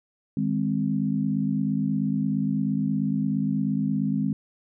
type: chord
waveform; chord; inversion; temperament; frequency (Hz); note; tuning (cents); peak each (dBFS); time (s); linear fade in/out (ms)
sine; Ab major; second; equal with one note detuned; 155.56 / 204.6 / 261.6; Eb3 / Ab3 / C4; 0 / -26 / 0; -28 / -25 / -27; 0.37-4.33; 2
effects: none